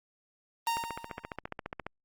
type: tone with exponential decay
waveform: 45% pulse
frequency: 925 Hz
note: A#5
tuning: 14 cents flat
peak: -26 dBFS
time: 0.67-1.36 s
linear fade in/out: 1 ms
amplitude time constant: 150 ms
type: click train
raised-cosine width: 0.5 ms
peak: -21 dBFS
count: 17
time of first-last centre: 0.77-1.866 s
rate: 14.6 Hz
effects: Opus 24 kbps